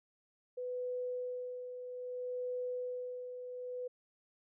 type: tone with tremolo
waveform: sine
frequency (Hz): 498.1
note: B4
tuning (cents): +15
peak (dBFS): -35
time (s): 0.57-3.88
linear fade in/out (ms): 10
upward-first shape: sine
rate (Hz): 0.62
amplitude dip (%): 55
effects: none